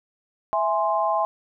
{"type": "chord", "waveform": "sine", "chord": "E augmented", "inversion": "none", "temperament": "equal", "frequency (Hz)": [659.3, 830.6, 1046.5], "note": ["E5", "G#5", "B#5"], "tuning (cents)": [0, 0, 0], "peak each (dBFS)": -24, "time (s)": [0.53, 1.25], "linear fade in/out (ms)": 0, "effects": []}